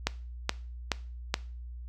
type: click train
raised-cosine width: 0.2 ms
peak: -8 dBFS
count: 4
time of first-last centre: 0.07-1.341 s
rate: 2.36 Hz
effects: noise-tail reverb RT60 0.4 s tail -19 dB re dry + added 60 Hz sine -39 dBFS peak until 1.88 s